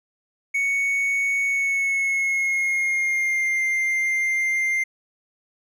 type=tone with pitch glide; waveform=triangle; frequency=2223 to 2098 Hz; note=C#7 to C7; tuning=+4 to +4 cents; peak=-18 dBFS; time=0.54-4.84 s; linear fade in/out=10 ms; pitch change=-100 cents; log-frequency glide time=1.45-3.56 s; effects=none

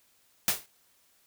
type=noise with exponential decay; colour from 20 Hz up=white; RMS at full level=-21 dBFS; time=0.48-0.66 s; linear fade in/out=1 ms; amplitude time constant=39 ms; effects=white hiss -66 dBFS RMS until 1.26 s

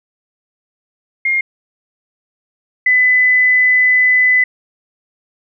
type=tone pair in turn; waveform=sine; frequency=2128 / 2005 Hz; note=C7 / B6; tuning=+29 / +26 cents; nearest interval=minor second; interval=103 cents; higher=first; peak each=-12 / -8 dBFS; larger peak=second; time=1.25-1.41 / 2.86-4.44 s; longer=second; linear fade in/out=5 ms; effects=none

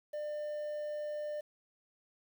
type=tone with quantisation; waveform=triangle; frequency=598 Hz; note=D5; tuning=31 cents sharp; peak=-34 dBFS; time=0.13-1.41 s; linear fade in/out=10 ms; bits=10; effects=none

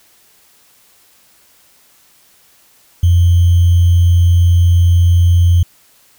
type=tone with sample-and-hold; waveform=sine; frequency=87.1 Hz; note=F2; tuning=4 cents flat; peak=-6 dBFS; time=3.03-5.63 s; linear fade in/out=5 ms; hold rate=3150 Hz; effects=white hiss -50 dBFS RMS until 6.18 s

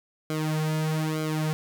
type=tone with flanger; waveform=sawtooth; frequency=156 Hz; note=D#3; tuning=5 cents sharp; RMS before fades=-27 dBFS; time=0.3-1.53 s; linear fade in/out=0 ms; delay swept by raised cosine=1.1 to 3.8 ms; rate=1.1 Hz; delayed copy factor=-0.85; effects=none

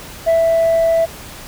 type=tone with ADSR envelope; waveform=sine; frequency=660 Hz; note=E5; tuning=2 cents sharp; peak=-7 dBFS; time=0.26-1.06 s; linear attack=26 ms; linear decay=150 ms; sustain=-2 dB; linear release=21 ms; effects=tanh soft clip ceiling -9 dBFS + pink hiss -34 dBFS RMS until 1.47 s

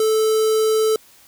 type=tone with notch filter; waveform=square; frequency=437.5 Hz; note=A4; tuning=10 cents flat; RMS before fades=-17 dBFS; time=0-0.96 s; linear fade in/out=2 ms; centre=2000 Hz; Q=0.79; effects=white hiss -50 dBFS RMS until 1.27 s

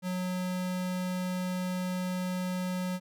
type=tone; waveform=square; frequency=182.7 Hz; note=F#3; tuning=22 cents flat; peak=-31 dBFS; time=0.02-3 s; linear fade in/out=50 ms; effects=none

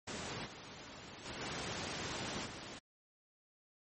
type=noise with level steps; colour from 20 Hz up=pink; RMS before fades=-42 / -50 / -44 / -40 / -47 dBFS; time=0.07-2.79 s; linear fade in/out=10 ms; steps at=0.45 / 1.24 / 1.39 / 2.45 s; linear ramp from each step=20 ms; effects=high-pass 100 Hz 12 dB/octave + MP3 32 kbps

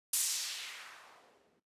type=noise with low-pass filter sweep; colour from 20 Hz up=violet; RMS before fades=-40 dBFS; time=0.13-1.6 s; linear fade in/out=5 ms; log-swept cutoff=10000 to 260 Hz; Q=1.2; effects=noise-tail reverb RT60 0.2 s tail -17 dB re dry + resampled to 32000 Hz

